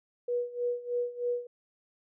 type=tone with tremolo; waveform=sine; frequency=485.4 Hz; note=B4; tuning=30 cents flat; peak=-26 dBFS; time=0.28-1.47 s; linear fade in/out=5 ms; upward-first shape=sine; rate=3.2 Hz; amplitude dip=85%; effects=none